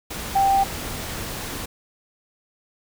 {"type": "tone in noise", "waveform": "sine", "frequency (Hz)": 784, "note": "G5", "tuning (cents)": 0, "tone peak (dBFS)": -15, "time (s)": [0.35, 0.64], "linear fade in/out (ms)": 10, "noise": "pink", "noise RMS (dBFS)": -31, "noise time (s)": [0.1, 1.66], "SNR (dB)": 13, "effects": []}